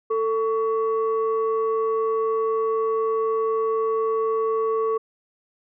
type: tone pair together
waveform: sine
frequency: 445 / 1124 Hz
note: A4 / C#6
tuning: +20 / +24 cents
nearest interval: octave + major third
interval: 1604 cents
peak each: -20 / -26 dBFS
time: 0.1-4.98 s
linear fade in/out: 10 ms
effects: tanh soft clip ceiling -13 dBFS